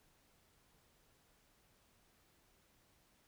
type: silence
effects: pink hiss -72 dBFS RMS until 3.27 s